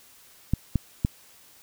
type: clicks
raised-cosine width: 5 ms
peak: -9 dBFS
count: 3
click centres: 0.536 / 0.757 / 1.049 s
effects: white hiss -54 dBFS RMS until 1.62 s